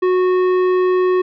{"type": "tone with tanh clipping", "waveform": "sine", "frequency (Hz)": 367, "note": "F#4", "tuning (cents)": -14, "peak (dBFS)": -14, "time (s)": [0.02, 1.22], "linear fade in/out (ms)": 10, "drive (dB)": 12, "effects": []}